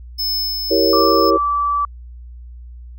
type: tone with tremolo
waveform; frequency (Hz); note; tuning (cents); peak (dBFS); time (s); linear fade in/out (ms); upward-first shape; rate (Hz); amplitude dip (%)
square; 5220; E8; -18; -18; 0.18-1.31; 20; sine; 1.7; 35
type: chord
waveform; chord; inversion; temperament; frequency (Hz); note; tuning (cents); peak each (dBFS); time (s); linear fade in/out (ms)
sine; E diminished seventh; none; equal; 329.6 / 392 / 466.2 / 554.4; E4 / G4 / Bb4 / Db5; 0 / 0 / 0 / 0; -18; 0.7-1.38; 20
type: tone with pitch glide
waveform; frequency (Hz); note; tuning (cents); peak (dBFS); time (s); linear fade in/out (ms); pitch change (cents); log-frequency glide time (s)
sine; 1169 to 1156.9; D6 to D6; -8 to -26; -15; 0.93-1.85; 2; -18; 1.06-1.56
effects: added 60 Hz sine -33 dBFS peak until 2.98 s